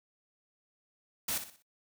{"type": "noise with echo", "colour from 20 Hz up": "white", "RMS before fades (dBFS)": -33, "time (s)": [1.28, 1.38], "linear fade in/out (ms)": 5, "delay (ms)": 61, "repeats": 4, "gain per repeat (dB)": -9, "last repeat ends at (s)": 1.624, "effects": ["noise-tail reverb RT60 0.1 s tail -25 dB re dry"]}